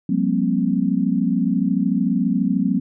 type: tone cluster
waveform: sine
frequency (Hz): 179.1 / 199.3 / 233.2 / 265.9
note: F3 / G3 / A#3 / C4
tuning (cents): +44 / +29 / +1 / +28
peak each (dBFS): -22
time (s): 0.09-2.8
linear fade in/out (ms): 5
effects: none